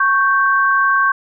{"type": "tone pair together", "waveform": "sine", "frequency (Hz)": [1105.2, 1563], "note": ["C#6", "G6"], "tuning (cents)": [-6, -6], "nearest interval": "tritone", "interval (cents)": 600, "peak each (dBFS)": -14, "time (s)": [0, 1.12], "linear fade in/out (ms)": 5, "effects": []}